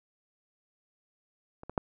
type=clicks; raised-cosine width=1 ms; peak=-30 / -25 / -13 dBFS; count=3; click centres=1.634 / 1.696 / 1.778 s; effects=none